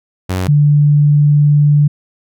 sawtooth / sine tone pair in turn, 92.5 / 146.83 Hz, F#2 / D3, 0 / 0 cents, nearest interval minor sixth, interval 800 cents, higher second, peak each -11 / -6 dBFS, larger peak second, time 0.29-0.48 / 0.48-1.88 s, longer second, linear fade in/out 10 ms, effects none

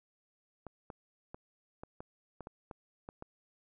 clicks, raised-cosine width 1 ms, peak -30 dBFS, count 10, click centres 0.667 / 0.902 / 1.345 / 1.835 / 2.005 / 2.407 / 2.471 / 2.712 / 3.089 / 3.224 s, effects none

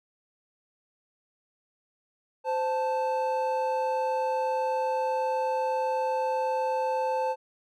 triangle tone pair together, 518.4 / 880 Hz, C5 / A5, -16 / 0 cents, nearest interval major sixth, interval 916 cents, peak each -26 dBFS, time 2.44-7.36 s, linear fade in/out 50 ms, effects none

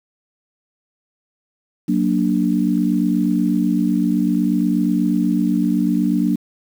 sine chord, Gb augmented, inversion none, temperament equal, 185 / 233.1 / 293.7 Hz, Gb3 / Bb3 / D4, 0 / 0 / 0 cents, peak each -19 dBFS, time 1.88-6.36 s, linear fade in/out 10 ms, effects 7-bit

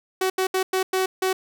sawtooth tone bursts at uneven times, 376.1 Hz, F#4, 28 cents sharp, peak -16 dBFS, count 6, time 0.21-0.3 / 0.38-0.47 / 0.54-0.63 / 0.73-0.83 / 0.93-1.06 / 1.22-1.33 s, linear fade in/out 5 ms, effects none

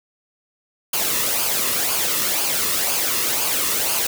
white noise with flanger, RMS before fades -21 dBFS, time 0.93-4.07 s, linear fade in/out 5 ms, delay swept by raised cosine 0.52 to 1.32 ms, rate 2 Hz, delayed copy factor -0.55, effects none

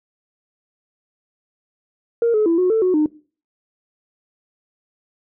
sine tone with pitch steps, 466.5 / 427.4 / 334.1 / 365 / 444.6 / 367.6 / 304.4 Hz, A#4 / G#4 / E4 / F#4 / A4 / F#4 / D#4, +1 / +50 / +23 / -24 / +18 / -11 / -38 cents, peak -12 dBFS, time 2.22-3.06 s, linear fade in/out 2 ms, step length 120 ms, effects noise-tail reverb RT60 0.4 s tail -21 dB re dry + tanh soft clip ceiling -10 dBFS

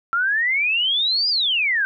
sine exponential two-way sweep, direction up then down, 1349 to 4978 to 1522 Hz, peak -17 dBFS, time 0.13-1.85 s, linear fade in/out 0 ms, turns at 1.29 s, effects none

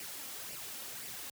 white noise with flanger, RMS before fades -44 dBFS, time 0-1.3 s, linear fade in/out 2 ms, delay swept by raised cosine 0.38 to 3.78 ms, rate 1.9 Hz, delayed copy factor +0.55, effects high-pass 80 Hz 12 dB/octave

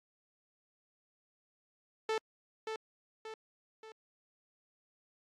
sawtooth tone with echo, 440 Hz, A4, in tune, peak -27 dBFS, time 2.09-2.18 s, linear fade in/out 2 ms, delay 580 ms, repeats 3, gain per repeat -6 dB, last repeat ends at 3.92 s, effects low-pass 5000 Hz 12 dB/octave + AAC 64 kbps

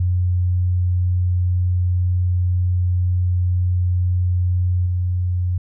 sine tone with level steps, 89.8 Hz, F2, 49 cents sharp, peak -15 / -17 dBFS, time 0-5.58 s, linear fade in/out 5 ms, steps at 4.86 s, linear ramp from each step 2 ms, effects none

